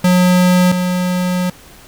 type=tone pair in turn; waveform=square; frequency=180.8 / 180.8 Hz; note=F#3 / F#3; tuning=-40 / -40 cents; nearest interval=unison; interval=0 cents; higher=neither; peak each=-9 / -15 dBFS; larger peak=first; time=0.04-0.72 / 0.72-1.5 s; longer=second; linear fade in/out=5 ms; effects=pink hiss -41 dBFS RMS until 1.87 s